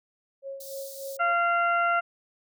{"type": "tone with tremolo", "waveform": "sine", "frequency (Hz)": 546, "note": "C#5", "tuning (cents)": -26, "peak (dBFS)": -33, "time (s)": [0.42, 1.35], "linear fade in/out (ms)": 50, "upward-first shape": "sine", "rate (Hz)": 3.4, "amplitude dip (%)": 70}
{"type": "high-pass noise", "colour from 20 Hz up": "white", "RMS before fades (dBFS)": -43, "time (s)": [0.6, 1.17], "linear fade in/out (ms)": 5, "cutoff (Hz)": 3900, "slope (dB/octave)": 48}
{"type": "harmonic tone", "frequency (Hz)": 690, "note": "F5", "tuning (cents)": -21, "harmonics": [1, 2, 3, 4], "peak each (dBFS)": [-26, -23, -35, -37], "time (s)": [1.19, 2.01], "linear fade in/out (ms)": 20}
{"effects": []}